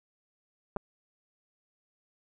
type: clicks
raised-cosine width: 1 ms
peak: -19 dBFS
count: 2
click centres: 0.763 / 0.768 s
effects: none